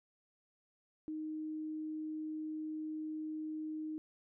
sine tone, 310.7 Hz, D#4, 2 cents flat, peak -38 dBFS, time 1.08-3.98 s, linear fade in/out 0 ms, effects none

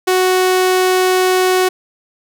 sawtooth tone, 370 Hz, F#4, in tune, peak -7 dBFS, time 0.07-1.69 s, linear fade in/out 10 ms, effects none

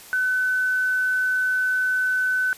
sine tone, 1510 Hz, F#6, 35 cents sharp, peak -19 dBFS, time 0.13-2.53 s, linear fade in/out 0 ms, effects white hiss -44 dBFS RMS until 2.57 s + resampled to 32000 Hz

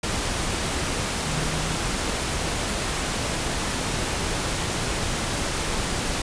sine tone in noise, 155.56 Hz, D#3, in tune, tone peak -30 dBFS, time 1.26-1.78 s, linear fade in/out 5 ms, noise pink, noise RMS -26 dBFS, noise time 0.03-6.22 s, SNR -7 dB, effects resampled to 22050 Hz

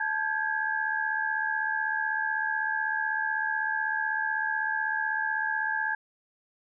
sine tone cluster, 875 / 1599 / 1675 Hz, A5 / G6 / G#6, -10 / +34 / +14 cents, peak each -32 / -30 / -30 dBFS, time 0-5.95 s, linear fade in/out 5 ms, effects none

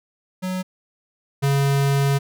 square tone pair in turn, 185 / 139.26 Hz, F#3 / C#3, 0 / +8 cents, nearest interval perfect fourth, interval 492 cents, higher first, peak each -24 / -17 dBFS, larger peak second, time 0.42-0.63 / 1.42-2.19 s, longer second, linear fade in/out 20 ms, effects none

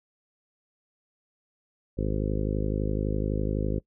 harmonic tone, 51.9 Hz, G#1, in tune, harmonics 1 / 2 / 3 / 4 / 5 / 6 / 7 / 8 / 9 / 10, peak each -29 / -32 / -34 / -35 / -36 / -37 / -37 / -38 / -39 / -39 dBFS, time 1.97-3.8 s, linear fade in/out 20 ms, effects noise-tail reverb RT60 0.1 s tail -22 dB re dry

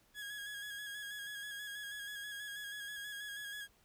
30% pulse tone with vibrato, 1661.2 Hz, G#6, in tune, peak -40 dBFS, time 0.14-3.68 s, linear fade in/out 50 ms, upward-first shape square, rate 6.2 Hz, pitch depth 27 cents each way, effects pink hiss -70 dBFS RMS until 3.84 s

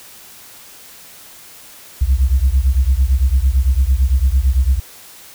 sine beating tone pair, 61.74 / 70.64 Hz, B1 / C#2, 0 / +33 cents, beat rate 8.9 Hz, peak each -12 / -13 dBFS, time 2.01-4.8 s, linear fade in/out 10 ms, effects tanh soft clip ceiling -6 dBFS + white hiss -40 dBFS RMS until 5.34 s

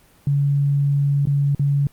sine tone with dropouts, 141.6 Hz, C#3, 37 cents sharp, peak -15 dBFS, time 0.27-1.87 s, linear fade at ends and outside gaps 2 ms, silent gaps 1.255-1.271 / 1.549-1.595 s, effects pink hiss -54 dBFS RMS until 1.92 s + Opus 32 kbps

